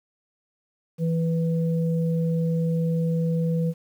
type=tone pair together; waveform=sine; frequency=164.81 / 493.9 Hz; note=E3 / B4; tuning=0 / 0 cents; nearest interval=octave + perfect fifth; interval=1900 cents; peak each=-21 / -30 dBFS; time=0.98-3.74 s; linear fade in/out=50 ms; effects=9-bit